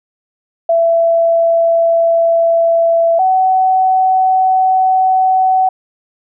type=tone pair in turn; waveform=sine; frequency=668 / 752.8 Hz; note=E5 / F#5; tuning=+23 / +30 cents; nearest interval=major second; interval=207 cents; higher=second; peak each=-8 dBFS; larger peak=neither; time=0.69-3.19 / 3.19-5.69 s; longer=neither; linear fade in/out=5 ms; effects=none